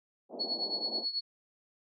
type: band-pass noise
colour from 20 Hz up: white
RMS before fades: -43 dBFS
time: 0.29-1.06 s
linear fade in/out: 50 ms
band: 210 to 780 Hz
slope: 48 dB/octave
type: tone with tremolo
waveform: sine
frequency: 4379 Hz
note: C#8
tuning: 22 cents flat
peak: -28 dBFS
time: 0.39-1.21 s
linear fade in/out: 20 ms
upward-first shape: triangle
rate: 9.2 Hz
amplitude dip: 85%
effects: none